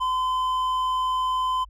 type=tone with hard clipping; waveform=sine; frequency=1023 Hz; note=C6; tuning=39 cents flat; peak=-23 dBFS; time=0-1.65 s; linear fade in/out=20 ms; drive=5 dB; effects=added 50 Hz sine -44 dBFS peak until 1.69 s